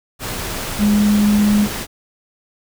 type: tone in noise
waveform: sine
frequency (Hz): 207.7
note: G#3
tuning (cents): 0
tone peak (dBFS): -11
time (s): 0.78-1.68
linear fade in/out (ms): 50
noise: pink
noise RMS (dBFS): -25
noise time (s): 0.19-1.87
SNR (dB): +11
effects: none